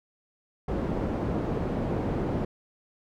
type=low-pass noise; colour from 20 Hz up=white; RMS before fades=-29 dBFS; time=0.68-2.45 s; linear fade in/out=5 ms; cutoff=390 Hz; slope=12 dB/octave; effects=none